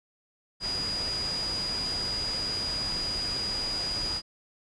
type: tone in noise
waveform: sine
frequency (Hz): 4897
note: D#8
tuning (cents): -28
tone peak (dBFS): -29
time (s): 0.6-4.22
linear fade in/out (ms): 50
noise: pink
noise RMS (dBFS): -37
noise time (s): 0.6-4.22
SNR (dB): +5
effects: resampled to 22050 Hz